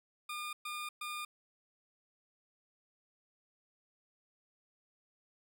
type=tone bursts; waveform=20% pulse; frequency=1211 Hz; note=D#6; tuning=47 cents flat; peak=-34 dBFS; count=3; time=0.29-1.25 s; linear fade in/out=5 ms; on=240 ms; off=120 ms; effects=none